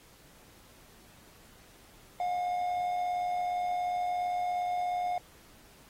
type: tone with amplitude modulation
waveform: triangle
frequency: 717 Hz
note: F5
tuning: 45 cents sharp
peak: -25 dBFS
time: 2.2-5.18 s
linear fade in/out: 2 ms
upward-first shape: sine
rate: 97.2 Hz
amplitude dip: 40%
effects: pink hiss -58 dBFS RMS until 5.89 s + AAC 48 kbps